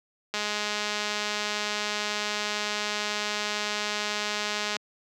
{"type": "click train", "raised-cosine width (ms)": 0.2, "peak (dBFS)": -12, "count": 926, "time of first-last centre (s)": [0.34, 4.766], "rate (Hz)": 209, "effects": ["high-pass 200 Hz 12 dB/octave"]}